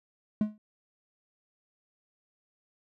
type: tone with exponential decay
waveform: triangle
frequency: 212.3 Hz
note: G#3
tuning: 38 cents sharp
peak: -18 dBFS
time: 0.41-0.58 s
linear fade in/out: 2 ms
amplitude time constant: 35 ms
effects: none